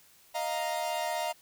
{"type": "chord", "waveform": "45% pulse", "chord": "Eb suspended second", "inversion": "none", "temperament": "equal", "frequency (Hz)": [622.3, 698.5, 932.3], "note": ["Eb5", "F5", "Bb5"], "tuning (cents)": [0, 0, 0], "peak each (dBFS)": [-35, -34, -35], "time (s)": [0.34, 1.33], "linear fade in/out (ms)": 20, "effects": ["white hiss -60 dBFS RMS until 1.41 s"]}